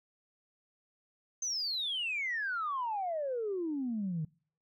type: exponential sweep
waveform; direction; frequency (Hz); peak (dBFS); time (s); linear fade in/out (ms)
sine; down; 6320 to 150; -31; 1.42-4.25; 5
effects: noise-tail reverb RT60 0.5 s tail -25 dB re dry + tanh soft clip ceiling -27 dBFS